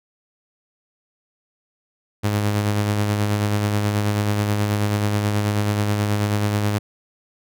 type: tone with tremolo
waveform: sawtooth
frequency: 103.83 Hz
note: G#2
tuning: in tune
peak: -13 dBFS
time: 2.23-6.79 s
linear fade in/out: 20 ms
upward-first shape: sine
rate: 9.3 Hz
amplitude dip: 35%
effects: none